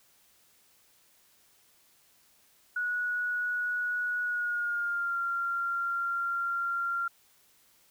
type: tone with pitch glide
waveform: sine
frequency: 1463 to 1383.3 Hz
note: F#6 to F6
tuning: -20 to -17 cents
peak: -28 dBFS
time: 2.76-7.08 s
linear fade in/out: 5 ms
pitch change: -97 cents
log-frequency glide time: 4.23-5.18 s
effects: white hiss -64 dBFS RMS until 7.9 s